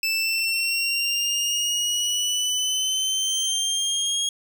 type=exponential sweep; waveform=25% pulse; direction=up; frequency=2637 to 3282 Hz; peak=-18 dBFS; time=0.03-4.29 s; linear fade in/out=2 ms; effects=none